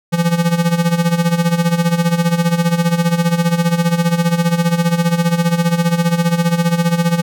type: tone with tremolo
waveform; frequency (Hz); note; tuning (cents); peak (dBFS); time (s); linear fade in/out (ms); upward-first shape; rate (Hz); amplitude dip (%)
square; 170; F3; -46; -10; 0.12-7.22; 20; sine; 15; 75
effects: none